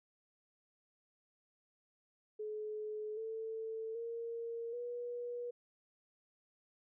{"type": "tone with pitch steps", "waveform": "sine", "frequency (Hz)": [427.1, 445, 463.6, 483], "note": ["G#4", "A4", "A#4", "B4"], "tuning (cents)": [48, 20, -10, -39], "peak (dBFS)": -39, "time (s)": [2.39, 5.51], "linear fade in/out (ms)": 10, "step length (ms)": 780, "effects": []}